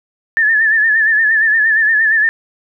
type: tone with vibrato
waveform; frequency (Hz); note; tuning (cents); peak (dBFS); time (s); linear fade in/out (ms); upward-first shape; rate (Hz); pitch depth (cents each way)
sine; 1760; A6; 0; -9; 0.37-2.29; 0; sine; 8.6; 68
effects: none